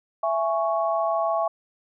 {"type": "chord", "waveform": "sine", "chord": "C# minor", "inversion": "first", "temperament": "just", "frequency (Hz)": [665.2, 831.5, 1108.7], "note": ["E5", "G#5", "C#6"], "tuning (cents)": [16, 2, 0], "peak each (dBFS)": [-23, -28, -27], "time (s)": [0.23, 1.48], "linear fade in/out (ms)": 5, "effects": []}